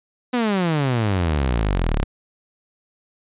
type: exponential sweep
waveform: sawtooth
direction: down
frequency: 254.5 to 32.7 Hz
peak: -14 dBFS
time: 0.33-2.04 s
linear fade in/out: 10 ms
effects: resampled to 8000 Hz